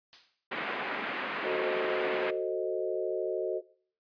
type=noise with exponential decay; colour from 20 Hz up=blue; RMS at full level=-41 dBFS; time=0.13-0.47 s; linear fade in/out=0 ms; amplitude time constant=73 ms
type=band-pass noise; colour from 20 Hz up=white; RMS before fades=-35 dBFS; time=0.51-2.31 s; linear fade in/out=10 ms; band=200 to 2400 Hz; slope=24 dB/octave
type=chord; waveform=sine; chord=F# diminished seventh; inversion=none; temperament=equal with one note detuned; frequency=370 / 443.3 / 523.3 / 622.3 Hz; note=F#4 / A4 / C5 / Eb5; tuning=0 / +13 / 0 / 0 cents; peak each=-32 / -34 / -37 / -35 dBFS; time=1.43-3.62 s; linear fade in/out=50 ms
effects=noise-tail reverb RT60 0.5 s tail -20 dB re dry + resampled to 11025 Hz